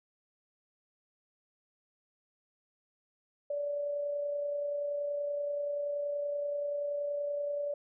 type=tone with amplitude modulation; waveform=sine; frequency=578 Hz; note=D5; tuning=28 cents flat; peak=-30 dBFS; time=3.5-7.74 s; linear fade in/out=5 ms; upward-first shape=sine; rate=30.5 Hz; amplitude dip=30%; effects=none